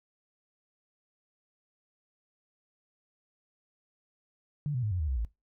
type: tone with pitch steps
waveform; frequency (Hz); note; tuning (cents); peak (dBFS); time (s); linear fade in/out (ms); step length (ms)
sine; 146.83 / 124.9 / 106.25 / 90.38 / 76.89 / 65.41 / 55.64; D3 / B2 / G#2 / F#2 / D#2 / C2 / A1; 0 / +20 / +40 / -40 / -20 / 0 / +20; -28; 4.66-5.248; 0; 84
effects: noise-tail reverb RT60 0.2 s tail -19 dB re dry